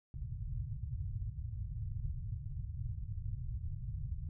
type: low-pass noise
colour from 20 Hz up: white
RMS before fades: -40 dBFS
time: 0.14-4.29 s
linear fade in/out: 2 ms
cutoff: 130 Hz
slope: 48 dB/octave
effects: none